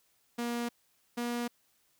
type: tone pair in turn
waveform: sawtooth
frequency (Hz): 237.7 / 239.4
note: A#3 / A#3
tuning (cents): +34 / +46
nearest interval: unison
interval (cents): 12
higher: second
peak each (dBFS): -28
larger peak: neither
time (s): 0.38-0.69 / 1.17-1.48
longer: neither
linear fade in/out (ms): 10
effects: white hiss -71 dBFS RMS until 1.99 s